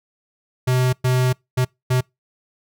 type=tone bursts at uneven times; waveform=square; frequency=127.3 Hz; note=C3; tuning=47 cents flat; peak=-16 dBFS; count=4; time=0.67-0.93 / 1.04-1.33 / 1.57-1.65 / 1.9-2.01 s; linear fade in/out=10 ms; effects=noise-tail reverb RT60 0.2 s tail -26 dB re dry